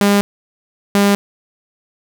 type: tone pair in turn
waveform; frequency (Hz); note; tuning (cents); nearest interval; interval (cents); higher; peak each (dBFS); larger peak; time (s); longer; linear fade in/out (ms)
sawtooth; 202.2 / 201.3; G#3 / G3; -46 / +46; unison; 8; first; -6; neither; 0.01-0.21 / 0.95-1.15; neither; 0
effects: none